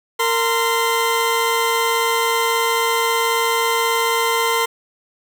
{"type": "tone pair together", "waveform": "20% pulse", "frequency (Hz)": [459.3, 1037.1], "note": ["A#4", "C6"], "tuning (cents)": [-26, -16], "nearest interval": "octave + major second", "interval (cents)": 1410, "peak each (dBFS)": -14, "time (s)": [0.19, 4.66], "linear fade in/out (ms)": 10, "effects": []}